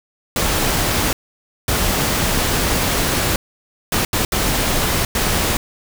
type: noise bursts at uneven times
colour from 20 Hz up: pink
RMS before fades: -18 dBFS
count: 6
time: 0.36-1.13 / 1.68-3.36 / 3.92-4.05 / 4.13-4.25 / 4.32-5.05 / 5.15-5.57 s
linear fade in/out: 2 ms
effects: none